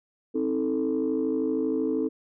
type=chord; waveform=sine; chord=A diminished; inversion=first; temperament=just; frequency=264 / 316.8 / 440 Hz; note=C4 / Eb4 / A4; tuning=+16 / +31 / 0 cents; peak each=-27 dBFS; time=0.34-2.09 s; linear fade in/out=20 ms; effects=tanh soft clip ceiling -17 dBFS